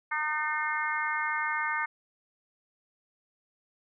harmonic tone with a mistuned harmonic, 305.3 Hz, D#4, 33 cents flat, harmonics 3 / 4 / 5 / 6 / 7, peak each -34 / -34 / -34 / -34 / -34 dBFS, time 0.11-1.86 s, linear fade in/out 10 ms, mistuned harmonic 6, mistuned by -24 cents, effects none

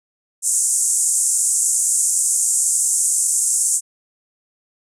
pink band-pass noise, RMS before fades -18 dBFS, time 0.42-3.81 s, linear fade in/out 50 ms, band 7000 to 9600 Hz, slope 48 dB/octave, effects none

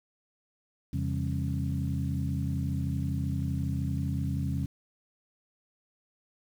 sine tone cluster, 84.8 / 135.4 / 167.9 / 200.8 / 271.4 Hz, E2 / C#3 / E3 / G3 / C#4, +50 / -40 / +32 / +42 / -36 cents, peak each -32 / -31 / -38 / -36 / -37 dBFS, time 0.93-4.66 s, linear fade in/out 5 ms, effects tanh soft clip ceiling -17 dBFS + 9-bit

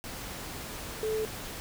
sine tone in noise, 435.7 Hz, A4, 17 cents flat, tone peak -28 dBFS, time 1.03-1.25 s, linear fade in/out 0 ms, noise pink, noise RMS -40 dBFS, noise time 0.04-1.6 s, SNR +9 dB, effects none

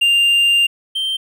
triangle tone pair in turn, 2794 / 3136 Hz, F7 / G7, 0 / 0 cents, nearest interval major second, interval 200 cents, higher second, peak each -9 / -16 dBFS, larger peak first, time 0.01-0.67 / 0.95-1.17 s, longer first, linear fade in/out 10 ms, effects none

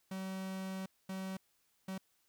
45% pulse tone bursts at uneven times, 189.9 Hz, F#3, 45 cents sharp, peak -39 dBFS, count 3, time 0.11-0.86 / 1.09-1.37 / 1.88-1.98 s, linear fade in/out 5 ms, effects white hiss -75 dBFS RMS until 2.28 s

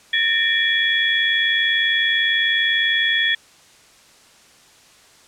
sine tone cluster, 1745 / 1825 / 2352 / 3363 Hz, A6 / A#6 / D7 / G#7, -15 / -37 / +2 / +21 cents, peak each -27 / -19 / -27 / -19 dBFS, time 0.13-3.35 s, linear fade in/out 5 ms, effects white hiss -50 dBFS RMS until 5.27 s + low-pass 8000 Hz 12 dB/octave

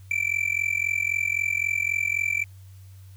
triangle tone with amplitude modulation, 2339 Hz, D7, 8 cents flat, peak -17 dBFS, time 0.11-2.44 s, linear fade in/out 2 ms, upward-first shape sine, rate 43.8 Hz, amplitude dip 95%, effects added 95 Hz sine -43 dBFS peak until 3.16 s + white hiss -60 dBFS RMS until 3.16 s

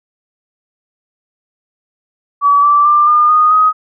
sine tone with pitch steps, 1143 / 1165 / 1187.4 / 1210.3 / 1233.6 / 1257.3 Hz, D6 / D6 / D6 / D#6 / D#6 / D#6, -47 / -14 / +19 / -48 / -15 / +18 cents, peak -6 dBFS, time 2.41-3.73 s, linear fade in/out 50 ms, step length 220 ms, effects none

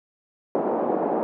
white band-pass noise, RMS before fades -24 dBFS, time 0.55-1.23 s, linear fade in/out 0 ms, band 230 to 750 Hz, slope 24 dB/octave, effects none

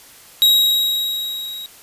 45% pulse tone with level ramp, 3819 Hz, A#7, 41 cents sharp, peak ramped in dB -9 to -29 dBFS, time 0.42-1.66 s, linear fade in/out 0 ms, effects white hiss -44 dBFS RMS until 1.82 s + resampled to 32000 Hz

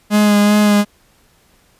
45% pulse tone with vibrato, 207.7 Hz, G#3, in tune, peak -9 dBFS, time 0.1-0.85 s, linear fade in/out 50 ms, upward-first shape sine, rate 2.6 Hz, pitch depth 19 cents each way, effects pink hiss -54 dBFS RMS until 1.79 s + resampled to 32000 Hz

